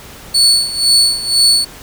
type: tone with tremolo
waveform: 35% pulse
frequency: 4438 Hz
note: C#8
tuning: 1 cent sharp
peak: -5 dBFS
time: 0.34-1.65 s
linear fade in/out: 10 ms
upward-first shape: sine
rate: 2 Hz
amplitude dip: 80%
effects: pink hiss -35 dBFS RMS until 1.82 s